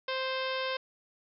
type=harmonic tone; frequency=523.3 Hz; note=C5; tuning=in tune; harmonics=1 / 2 / 3 / 4 / 5 / 6 / 7 / 8 / 9 / 10; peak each=-34 / -37 / -39 / -42 / -41 / -42 / -42 / -48 / -47 / -48 dBFS; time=0.08-0.77 s; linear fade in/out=5 ms; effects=none